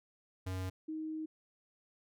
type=tone pair in turn; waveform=square / sine; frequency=93.1 / 314 Hz; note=F#2 / D#4; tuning=+11 / +16 cents; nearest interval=octave + major sixth; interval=2105 cents; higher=second; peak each=-37 / -37 dBFS; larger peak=neither; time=0.46-0.7 / 0.88-1.26 s; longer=second; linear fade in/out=10 ms; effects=none